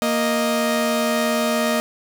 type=tone pair together; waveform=sawtooth; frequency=233.1 / 622.3 Hz; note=A#3 / D#5; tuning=0 / 0 cents; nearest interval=octave + perfect fourth; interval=1700 cents; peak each=-17 dBFS; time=0.02-1.8 s; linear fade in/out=0 ms; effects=none